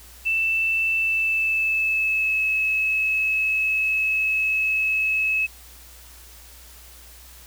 sine tone with pitch glide, 2658 to 2584 Hz, E7 to E7, +14 to -35 cents, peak -19 dBFS, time 0.25-5.47 s, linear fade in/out 20 ms, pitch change -49 cents, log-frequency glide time 0.96-2.44 s, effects added 60 Hz sine -47 dBFS peak until 7.46 s + white hiss -47 dBFS RMS until 7.46 s

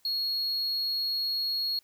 triangle tone, 4312 Hz, C#8, 49 cents flat, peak -26 dBFS, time 0.05-1.79 s, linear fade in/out 2 ms, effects white hiss -66 dBFS RMS until 1.83 s

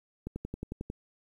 click train, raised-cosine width 3 ms, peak -23 dBFS, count 8, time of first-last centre 0.27-0.901 s, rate 11.1 Hz, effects 10-bit

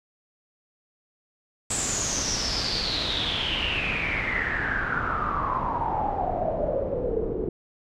pink noise with low-pass filter sweep, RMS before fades -27 dBFS, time 1.7-7.49 s, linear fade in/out 5 ms, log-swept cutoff 7900 to 390 Hz, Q 9.4, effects none

